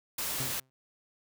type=noise; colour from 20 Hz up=white; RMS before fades=-34 dBFS; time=0.18-0.6 s; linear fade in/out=5 ms
type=tone with exponential decay; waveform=sawtooth; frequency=130.81 Hz; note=C3; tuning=in tune; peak=-29 dBFS; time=0.4-0.7 s; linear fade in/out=0 ms; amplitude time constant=64 ms
effects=none